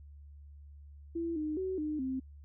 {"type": "tone with pitch steps", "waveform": "sine", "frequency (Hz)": [334.7, 306.2, 376.2, 304.1, 261.7], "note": ["E4", "D#4", "F#4", "D#4", "C4"], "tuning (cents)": [26, -28, 29, -40, 0], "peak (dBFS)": -32, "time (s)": [1.15, 2.2], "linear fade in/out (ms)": 10, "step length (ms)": 210, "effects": ["added 72 Hz sine -49 dBFS peak until 2.44 s"]}